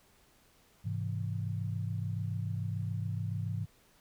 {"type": "chord", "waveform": "sine", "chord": "Ab augmented", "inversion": "none", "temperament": "equal with one note detuned", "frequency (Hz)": [103.83, 130.81, 165.48], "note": ["Ab2", "C3", "E3"], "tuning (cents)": [0, 0, 7], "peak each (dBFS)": [-34, -39, -39], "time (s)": [0.84, 3.66], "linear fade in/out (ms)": 20, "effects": ["pink hiss -65 dBFS RMS until 4 s"]}